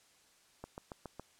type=click train; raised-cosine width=1 ms; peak=-29 dBFS; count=5; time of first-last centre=0.64-1.196 s; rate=7.19 Hz; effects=white hiss -66 dBFS RMS until 1.39 s + low-pass 9000 Hz 12 dB/octave